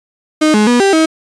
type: tone with pitch steps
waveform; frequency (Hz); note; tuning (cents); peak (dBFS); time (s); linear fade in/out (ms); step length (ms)
35% pulse; 308.9 / 211.4 / 242.8 / 392.9 / 318.9; D#4 / G#3 / B3 / G4 / D#4; -12 / +31 / -29 / +4 / +43; -6; 0.41-1.06; 10; 130
effects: resampled to 22050 Hz